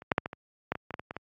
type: clicks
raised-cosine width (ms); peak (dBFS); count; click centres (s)
0.5; -30 / -8 / -8 / -18 / -24 / -13 / -20 / -22 / -18 / -22 / -21 / -20; 12; 0.021 / 0.118 / 0.181 / 0.259 / 0.331 / 0.72 / 0.754 / 0.907 / 0.941 / 0.995 / 1.109 / 1.166
effects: high-pass 80 Hz 12 dB/octave + AAC 64 kbps